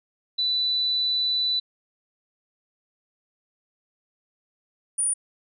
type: tone pair in turn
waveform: sine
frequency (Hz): 3980 / 9466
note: B7 / D9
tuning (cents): +13 / +13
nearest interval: octave + minor third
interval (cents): 1500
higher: second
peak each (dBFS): -21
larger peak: neither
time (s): 0.38-1.6 / 4.98-5.14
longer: first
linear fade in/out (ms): 10
effects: none